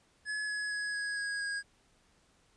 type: tone with pitch steps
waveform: square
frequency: 1700 / 1687.3 / 1674.7 / 1662.1 / 1649.7 / 1637.4 Hz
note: G#6 / G#6 / G#6 / G#6 / G#6 / G#6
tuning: +40 / +27 / +14 / +1 / -12 / -25 cents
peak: -34 dBFS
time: 0.25-1.63 s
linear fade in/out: 50 ms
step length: 230 ms
effects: pink hiss -68 dBFS RMS until 2.56 s + resampled to 22050 Hz